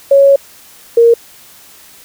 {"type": "tone pair in turn", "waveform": "sine", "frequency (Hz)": [554.4, 466.2], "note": ["C#5", "A#4"], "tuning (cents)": [0, 0], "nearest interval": "minor third", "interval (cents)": 300, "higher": "first", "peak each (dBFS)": -3, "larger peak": "neither", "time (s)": [[0.11, 0.36], [0.97, 1.14]], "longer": "first", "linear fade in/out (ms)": 5, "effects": ["white hiss -40 dBFS RMS until 2.04 s"]}